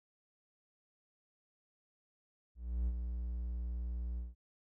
triangle tone with ADSR envelope, 59.7 Hz, A#1, 42 cents sharp, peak -28 dBFS, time 2.55-4.35 s, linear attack 320 ms, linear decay 53 ms, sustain -6 dB, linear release 170 ms, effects none

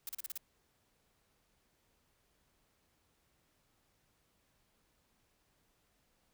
blue noise bursts, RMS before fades -41 dBFS, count 6, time 0.07-0.376 s, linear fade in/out 2 ms, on 21 ms, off 36 ms, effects pink hiss -75 dBFS RMS until 6.33 s

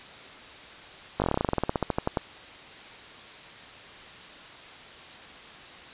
slowing click train, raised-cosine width 1 ms, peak -10 dBFS, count 21, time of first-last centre 1.2-2.172 s, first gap 19 ms, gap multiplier 1.09, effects white hiss -45 dBFS RMS until 5.93 s + resampled to 8000 Hz

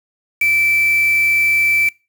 sine tone with quantisation, 2327 Hz, D7, 17 cents flat, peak -12 dBFS, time 0.41-1.89 s, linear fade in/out 5 ms, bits 4, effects noise-tail reverb RT60 0.3 s tail -24 dB re dry

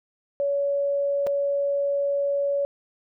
sine tone with dropouts, 564 Hz, C#5, 30 cents sharp, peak -21 dBFS, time 0.4-2.65 s, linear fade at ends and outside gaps 0 ms, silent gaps 1.266-1.27 s, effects none

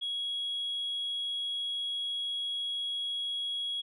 sine tone, 3322 Hz, G#7, in tune, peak -30 dBFS, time 0.01-3.82 s, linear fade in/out 20 ms, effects tanh soft clip ceiling -28 dBFS

